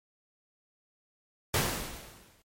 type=noise with exponential decay; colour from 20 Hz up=pink; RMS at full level=-25 dBFS; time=1.54-2.42 s; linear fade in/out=2 ms; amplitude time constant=190 ms; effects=MP3 64 kbps